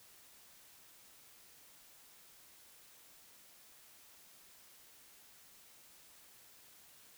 silence, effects white hiss -61 dBFS RMS until 7.17 s

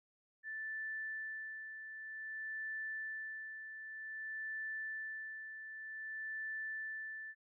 sine tone with tremolo, 1760 Hz, A6, in tune, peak -39 dBFS, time 0.43-7.35 s, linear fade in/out 50 ms, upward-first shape sine, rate 0.53 Hz, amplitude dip 55%, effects none

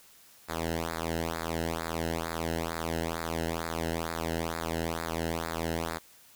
sawtooth tone with flanger, 82.41 Hz, E2, in tune, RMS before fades -33 dBFS, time 0.48-5.99 s, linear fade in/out 20 ms, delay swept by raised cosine 0.33 to 0.87 ms, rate 2.2 Hz, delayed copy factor -0.95, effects white hiss -57 dBFS RMS until 6.35 s

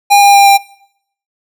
square tone with pitch steps, 810 / 804.9 / 799.8 / 794.7 Hz, G#5 / G5 / G5 / G5, -43 / +46 / +35 / +23 cents, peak -4 dBFS, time 0.1-0.58 s, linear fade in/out 20 ms, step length 120 ms, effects noise-tail reverb RT60 0.7 s tail -22 dB re dry

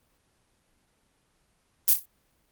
violet noise with echo, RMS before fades -18 dBFS, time 1.88-1.93 s, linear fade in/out 0 ms, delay 31 ms, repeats 4, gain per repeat -9 dB, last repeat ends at 2.054 s, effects pink hiss -69 dBFS RMS until 2.51 s + Opus 24 kbps

